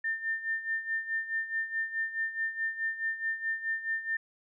sine tone with tremolo, 1800 Hz, A6, 39 cents sharp, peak -27 dBFS, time 0.04-4.17 s, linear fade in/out 5 ms, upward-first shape sine, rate 4.7 Hz, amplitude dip 75%, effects none

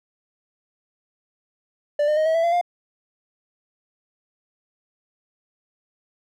triangle tone with pitch steps, 587.3 / 605.2 / 623.7 / 642.7 / 662.3 / 682.5 / 703.3 Hz, D5 / D#5 / D#5 / E5 / E5 / F5 / F5, 0 / -48 / +4 / -44 / +8 / -40 / +12 cents, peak -15 dBFS, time 1.99-2.613 s, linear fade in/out 5 ms, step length 89 ms, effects none

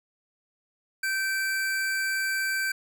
square tone pair together, 1552 / 2327 Hz, G6 / D7, -18 / -17 cents, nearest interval perfect fifth, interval 701 cents, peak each -27 / -34 dBFS, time 1.03-2.72 s, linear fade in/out 5 ms, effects none

